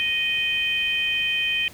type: harmonic tone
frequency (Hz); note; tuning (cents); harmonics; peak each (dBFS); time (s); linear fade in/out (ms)
622.3; D#5; 0; 3 / 4 / 5; -31 / -23 / -25; 0-1.68; 0
effects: pink hiss -46 dBFS RMS until 1.73 s